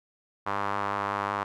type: tone with band-pass filter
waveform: sawtooth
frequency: 100.6 Hz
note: G2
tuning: 45 cents sharp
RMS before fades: -30 dBFS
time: 0.46-1.44 s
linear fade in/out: 10 ms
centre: 1100 Hz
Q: 2.6
effects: none